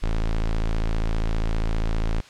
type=tone; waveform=square; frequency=27.5 Hz; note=A0; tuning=in tune; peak=-21 dBFS; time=0.02-2.21 s; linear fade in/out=10 ms; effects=white hiss -47 dBFS RMS until 2.29 s + low-pass 5000 Hz 12 dB/octave